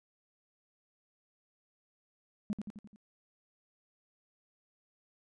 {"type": "tone with echo", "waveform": "sine", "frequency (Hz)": 207.7, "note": "G#3", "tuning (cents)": 0, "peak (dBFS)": -29, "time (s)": [2.5, 2.53], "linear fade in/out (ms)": 0, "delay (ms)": 86, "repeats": 5, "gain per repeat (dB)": -5, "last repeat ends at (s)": 2.96, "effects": ["tanh soft clip ceiling -27 dBFS", "resampled to 22050 Hz"]}